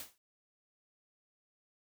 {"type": "noise with exponential decay", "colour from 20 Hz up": "white", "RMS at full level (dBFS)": -41, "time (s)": [0, 0.18], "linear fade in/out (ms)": 1, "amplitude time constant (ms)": 38, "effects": []}